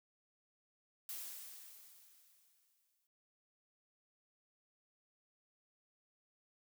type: noise with exponential decay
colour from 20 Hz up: blue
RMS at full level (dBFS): -44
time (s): 1.09-3.07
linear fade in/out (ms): 1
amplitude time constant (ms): 430
effects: none